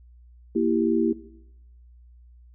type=chord; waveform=sine; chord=E diminished; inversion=second; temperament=equal; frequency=233.1 / 329.6 / 392 Hz; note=Bb3 / E4 / G4; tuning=0 / 0 / 0 cents; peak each=-24 / -23 / -25 dBFS; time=0.55-1.13 s; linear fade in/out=10 ms; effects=noise-tail reverb RT60 0.8 s tail -17 dB re dry + added 60 Hz sine -48 dBFS peak until 2.54 s